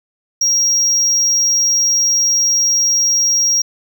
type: tone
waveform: triangle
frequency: 5630 Hz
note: F8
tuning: 13 cents sharp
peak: -10 dBFS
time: 0.41-3.62 s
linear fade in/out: 5 ms
effects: none